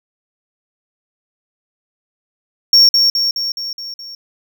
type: tone with echo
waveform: triangle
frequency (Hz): 5510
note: F8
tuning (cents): -24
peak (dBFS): -4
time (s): 2.73-2.89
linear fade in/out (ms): 2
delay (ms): 210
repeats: 6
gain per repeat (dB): -4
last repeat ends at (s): 4.15
effects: none